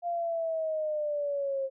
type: linear sweep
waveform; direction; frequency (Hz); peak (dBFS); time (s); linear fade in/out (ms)
sine; down; 698.5 to 532; -28; 0.02-1.7; 50
effects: none